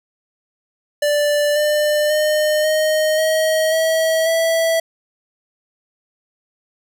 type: tone with pitch steps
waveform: square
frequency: 587.3 / 598.3 / 609.4 / 620.8 / 632.4 / 644.2 / 656.2 Hz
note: D5 / D5 / D#5 / D#5 / D#5 / E5 / E5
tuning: 0 / +32 / -36 / -4 / +28 / -40 / -8 cents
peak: -15 dBFS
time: 1.02-4.8 s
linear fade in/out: 5 ms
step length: 540 ms
effects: none